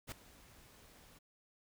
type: noise with ADSR envelope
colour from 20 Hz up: pink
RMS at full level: -42 dBFS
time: 0.07-1.19 s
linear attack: 48 ms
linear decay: 5 ms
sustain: -19 dB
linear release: 13 ms
effects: none